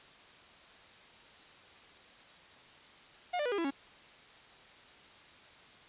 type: tone with pitch steps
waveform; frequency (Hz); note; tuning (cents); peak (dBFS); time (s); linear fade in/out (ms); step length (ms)
45% pulse; 717 / 592.6 / 489.7 / 404.7 / 334.5 / 276.4; F5 / D5 / B4 / G#4 / E4 / C#4; +45 / +15 / -15 / -45 / +25 / -5; -31; 3.33-3.708; 10; 63
effects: white hiss -56 dBFS RMS until 5.88 s + resampled to 8000 Hz